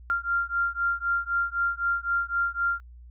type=beating tone pair; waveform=sine; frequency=1388 / 1391.9 Hz; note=F6 / F6; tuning=-11 / -6 cents; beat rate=3.9 Hz; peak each=-27 dBFS; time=0.1-2.8 s; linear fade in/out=0 ms; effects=added 60 Hz sine -44 dBFS peak until 3.1 s